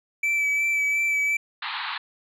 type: tone with vibrato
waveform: triangle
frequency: 2311 Hz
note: D7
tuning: 28 cents flat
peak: -19 dBFS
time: 0.23-1.37 s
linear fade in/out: 5 ms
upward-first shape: sine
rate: 2.8 Hz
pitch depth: 20 cents each way
type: band-pass noise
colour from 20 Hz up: pink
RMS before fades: -31 dBFS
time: 1.62-1.98 s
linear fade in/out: 5 ms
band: 810 to 4300 Hz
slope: 96 dB/octave
effects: none